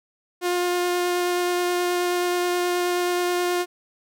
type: tone with vibrato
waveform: sawtooth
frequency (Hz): 355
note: F4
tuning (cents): +28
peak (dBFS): -17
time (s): 0.41-3.66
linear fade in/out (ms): 50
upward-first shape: sine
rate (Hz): 9.4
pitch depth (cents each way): 8
effects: none